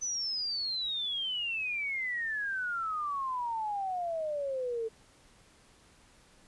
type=exponential sweep; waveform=sine; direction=down; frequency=6100 to 440 Hz; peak=-31 dBFS; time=0.01-4.89 s; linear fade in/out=20 ms; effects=pink hiss -61 dBFS RMS until 6.47 s + resampled to 24000 Hz